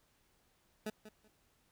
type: tone with echo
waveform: 20% pulse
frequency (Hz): 214.5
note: A3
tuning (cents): -44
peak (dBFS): -32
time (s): 0.86-0.9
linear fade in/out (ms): 5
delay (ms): 190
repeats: 2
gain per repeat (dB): -13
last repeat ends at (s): 1.28
effects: pink hiss -73 dBFS RMS until 1.71 s